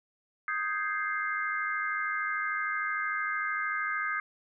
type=chord; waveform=sine; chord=Ab major seventh; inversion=second; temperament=equal; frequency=1244.5 / 1568 / 1661.2 / 2093 Hz; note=Eb6 / G6 / Ab6 / C7; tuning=0 / 0 / 0 / 0 cents; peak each=-33 / -34 / -37 / -35 dBFS; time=0.48-4.2 s; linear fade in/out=2 ms; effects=none